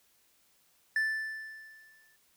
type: tone with exponential decay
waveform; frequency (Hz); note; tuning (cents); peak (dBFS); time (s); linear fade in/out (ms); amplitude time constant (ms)
triangle; 1760; A6; 0; -23; 0.96-2.16; 2; 260
effects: white hiss -68 dBFS RMS until 2.36 s